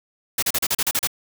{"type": "noise bursts", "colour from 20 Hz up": "white", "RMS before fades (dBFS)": -21, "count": 9, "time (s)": [0.38, 1.073], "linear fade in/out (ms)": 5, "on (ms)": 45, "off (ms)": 36, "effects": []}